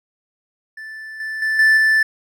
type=tone with level steps; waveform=triangle; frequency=1759 Hz; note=A6; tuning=1 cent flat; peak=-29 / -22 / -15 / -8 / -10 dBFS; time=0.77-2.03 s; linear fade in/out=5 ms; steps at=1.2 / 1.42 / 1.59 / 1.77 s; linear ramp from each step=2 ms; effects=none